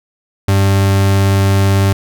40% pulse tone, 98 Hz, G2, in tune, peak -8 dBFS, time 0.48-1.93 s, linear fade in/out 5 ms, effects none

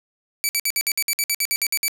10% pulse tone bursts, 2300 Hz, D7, 37 cents flat, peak -10 dBFS, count 14, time 0.44-1.881 s, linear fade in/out 0 ms, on 50 ms, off 57 ms, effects none

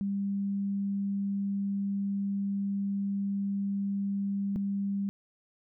sine tone pair in turn, 198.8 / 198.8 Hz, G3 / G3, +25 / +25 cents, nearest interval unison, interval 0 cents, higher neither, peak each -28 dBFS, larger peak neither, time 0.01-4.56 / 4.56-5.09 s, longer first, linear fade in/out 0 ms, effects none

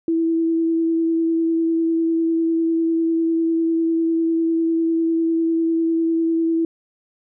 sine tone with vibrato, 328.7 Hz, E4, 5 cents flat, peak -16 dBFS, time 0.08-6.65 s, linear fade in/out 2 ms, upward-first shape sine, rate 10 Hz, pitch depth 12 cents each way, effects none

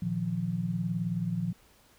sine chord, Bb suspended fourth, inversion none, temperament equal, 116.54 / 155.56 / 174.61 Hz, Bb2 / Eb3 / F3, 0 / 0 / 0 cents, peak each -35 / -35 / -30 dBFS, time 0.02-1.53 s, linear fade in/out 5 ms, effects pink hiss -61 dBFS RMS until 1.98 s

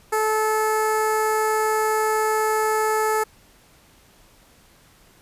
15% pulse tone with notch filter, 433.9 Hz, A4, 24 cents flat, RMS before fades -21 dBFS, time 0.12-3.24 s, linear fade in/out 10 ms, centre 3700 Hz, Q 0.68, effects pink hiss -54 dBFS RMS until 5.21 s + resampled to 32000 Hz

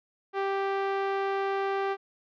5% pulse tone with low-pass filter, 392 Hz, G4, in tune, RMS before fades -29 dBFS, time 0.33-1.97 s, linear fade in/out 50 ms, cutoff 920 Hz, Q 0.55, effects none

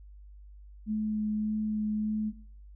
sine tone with vibrato, 213.8 Hz, A3, 49 cents flat, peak -27 dBFS, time 0.86-2.33 s, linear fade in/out 50 ms, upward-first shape sine, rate 1.7 Hz, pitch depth 10 cents each way, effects noise-tail reverb RT60 0.5 s tail -19 dB re dry + added 50 Hz sine -47 dBFS peak until 2.75 s

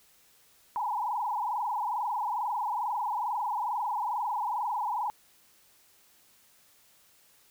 sine tone with frequency modulation, 909 Hz, A#5, 44 cents flat, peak -28 dBFS, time 0.76-5.1 s, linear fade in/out 0 ms, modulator 22.3 Hz, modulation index 4.2, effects white hiss -62 dBFS RMS until 7.5 s

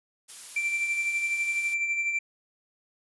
blue noise, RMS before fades -40 dBFS, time 0.28-1.75 s, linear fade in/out 20 ms
triangle tone with tremolo, 2349 Hz, D7, in tune, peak -22 dBFS, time 0.56-2.19 s, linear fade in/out 5 ms, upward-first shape sine, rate 12 Hz, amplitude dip 45%
effects resampled to 24000 Hz

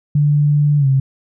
sine tone with pitch glide, 146.83 to 134.64 Hz, D3 to C3, 0 to +50 cents, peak -10 dBFS, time 0.15-1 s, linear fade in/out 5 ms, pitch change -150 cents, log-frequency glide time 0.78-0.87 s, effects none

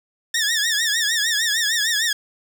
15% pulse tone with vibrato, 1771 Hz, A6, 11 cents sharp, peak -12 dBFS, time 0.34-2.13 s, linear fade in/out 5 ms, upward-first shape triangle, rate 6.6 Hz, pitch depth 140 cents each way, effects none

